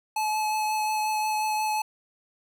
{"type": "tone with vibrato", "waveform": "square", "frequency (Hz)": 859, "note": "A5", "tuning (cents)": -42, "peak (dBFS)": -25, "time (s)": [0.16, 1.82], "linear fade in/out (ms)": 5, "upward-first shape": "triangle", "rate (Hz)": 5.6, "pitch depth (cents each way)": 14, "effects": []}